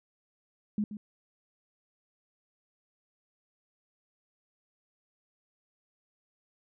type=tone with echo; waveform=sine; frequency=209.4 Hz; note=G#3; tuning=15 cents sharp; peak=-26 dBFS; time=0.78-0.84 s; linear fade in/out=2 ms; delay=130 ms; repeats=1; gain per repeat=-11 dB; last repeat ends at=0.97 s; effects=none